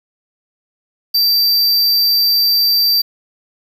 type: tone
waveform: square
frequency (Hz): 4676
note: D8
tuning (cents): -8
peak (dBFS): -11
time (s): 1.14-3.02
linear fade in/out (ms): 10
effects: 7-bit